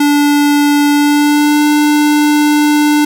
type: tone with pitch glide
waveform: square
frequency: 290.5 to 297.1 Hz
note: D4 to D4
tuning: -19 to +20 cents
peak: -8 dBFS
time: 0-3.05 s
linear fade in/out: 5 ms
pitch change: +39 cents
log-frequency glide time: 0.92-1.65 s
effects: 8-bit